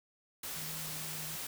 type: tone in noise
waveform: sine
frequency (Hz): 156.8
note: D#3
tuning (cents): +14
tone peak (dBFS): -47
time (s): 0.56-1.36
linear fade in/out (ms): 5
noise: white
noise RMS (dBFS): -41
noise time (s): 0.43-1.47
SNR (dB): -9
effects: none